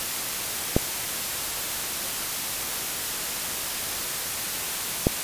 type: clicks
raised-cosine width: 2 ms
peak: -4 dBFS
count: 2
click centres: 0.765 / 5.069 s
effects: white hiss -29 dBFS RMS until 5.23 s + resampled to 32000 Hz